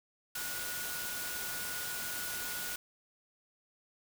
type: tone in noise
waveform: sine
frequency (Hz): 1454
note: F#6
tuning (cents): -31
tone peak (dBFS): -43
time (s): 0.35-2.76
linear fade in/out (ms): 5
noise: white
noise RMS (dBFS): -39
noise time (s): 0.35-2.76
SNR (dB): -7
effects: none